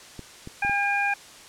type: clicks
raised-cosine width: 3 ms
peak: -24 dBFS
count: 4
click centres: 0.193 / 0.474 / 0.649 / 0.696 s
type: harmonic tone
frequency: 807 Hz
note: G#5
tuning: 50 cents flat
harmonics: 1 / 2 / 3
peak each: -26 / -26 / -26 dBFS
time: 0.62-1.14 s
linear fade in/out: 5 ms
effects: white hiss -46 dBFS RMS until 1.48 s + low-pass 8000 Hz 12 dB/octave